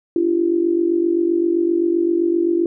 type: tone with amplitude modulation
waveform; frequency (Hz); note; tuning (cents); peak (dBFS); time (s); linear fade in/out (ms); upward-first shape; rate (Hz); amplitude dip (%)
sine; 340.2; F4; -45; -11; 0.16-2.66; 2; sine; 47.7; 75
effects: none